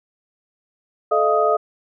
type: tone cluster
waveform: sine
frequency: 434.2 / 611 / 686 / 1251 Hz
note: A4 / D#5 / F5 / D#6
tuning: -23 / -32 / -31 / +9 cents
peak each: -20 dBFS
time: 1.11-1.57 s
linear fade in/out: 10 ms
effects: none